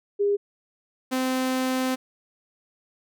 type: tone pair in turn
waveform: sine / sawtooth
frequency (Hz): 405.7 / 258.5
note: G#4 / C4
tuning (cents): -41 / -21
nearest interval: minor sixth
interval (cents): 780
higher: first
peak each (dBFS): -19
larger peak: neither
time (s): 0.19-0.37 / 1.11-1.96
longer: second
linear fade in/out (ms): 20
effects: none